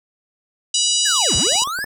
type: harmonic tone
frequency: 976 Hz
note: B5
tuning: 21 cents flat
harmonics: 3 / 4 / 5 / 6 / 7 / 8 / 9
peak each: -21 / -22 / -23 / -24 / -24 / -25 / -26 dBFS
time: 0.74-1.64 s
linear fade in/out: 5 ms
type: linear two-way sweep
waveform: square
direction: down then up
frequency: 1777 to 49 to 1777 Hz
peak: -23 dBFS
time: 1.05-1.85 s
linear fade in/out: 10 ms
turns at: 1.36 s
type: clicks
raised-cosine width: 1 ms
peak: -21 dBFS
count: 8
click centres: 1.395 / 1.469 / 1.523 / 1.555 / 1.62 / 1.674 / 1.789 / 1.842 s
effects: none